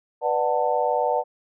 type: chord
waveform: sine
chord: B minor seventh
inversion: none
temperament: just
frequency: 493.9 / 592.7 / 740.8 / 889 Hz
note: B4 / D5 / F#5 / A5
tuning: 0 / +16 / +2 / +18 cents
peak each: -25 dBFS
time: 0.21-1.24 s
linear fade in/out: 50 ms
effects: none